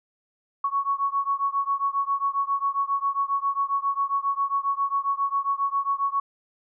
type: beating tone pair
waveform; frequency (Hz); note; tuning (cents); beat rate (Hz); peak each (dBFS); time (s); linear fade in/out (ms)
sine; 1108.7 / 1116.1; C#6 / C#6; 0 / +11; 7.4; -25 / -26; 0.64-6.2; 5
effects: none